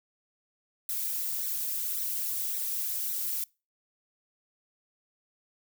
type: noise with flanger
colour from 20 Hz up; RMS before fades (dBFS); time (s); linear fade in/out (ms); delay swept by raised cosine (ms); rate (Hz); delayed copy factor
violet; -32; 0.89-3.44; 2; 0.5 to 5.1; 1.8; +0.9
effects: noise-tail reverb RT60 0.3 s tail -25 dB re dry